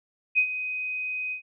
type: tone with ADSR envelope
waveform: sine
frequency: 2508 Hz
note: D#7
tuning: 13 cents sharp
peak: -16 dBFS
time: 0.35-1.42 s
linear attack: 31 ms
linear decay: 80 ms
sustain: -12 dB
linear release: 100 ms
effects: none